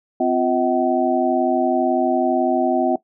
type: tone cluster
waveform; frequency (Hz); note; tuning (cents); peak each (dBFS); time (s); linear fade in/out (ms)
sine; 258 / 350 / 638 / 756; C4 / F4 / D#5 / F#5; -24 / +4 / +43 / +37; -21; 0.2-2.96; 5
effects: noise-tail reverb RT60 0.1 s tail -17 dB re dry